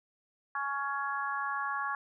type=harmonic tone; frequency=279 Hz; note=C#4; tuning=11 cents sharp; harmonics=3 / 4 / 5 / 6; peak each=-39 / -34 / -39 / -37 dBFS; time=0.55-1.95 s; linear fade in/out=2 ms; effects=none